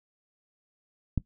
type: click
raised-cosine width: 5 ms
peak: -13 dBFS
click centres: 1.177 s
effects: noise-tail reverb RT60 0.1 s tail -18 dB re dry

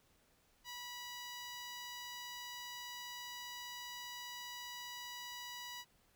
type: tone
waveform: 10% pulse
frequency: 975 Hz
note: B5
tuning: 23 cents flat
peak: -37 dBFS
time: 0.64-5.85 s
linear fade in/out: 50 ms
effects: pink hiss -72 dBFS RMS until 6.15 s

